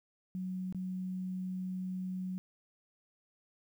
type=tone with dropouts; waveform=sine; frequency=185.1 Hz; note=F#3; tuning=1 cent sharp; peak=-35 dBFS; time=0.35-2.38 s; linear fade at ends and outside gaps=0 ms; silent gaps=0.725-0.747 s; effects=11-bit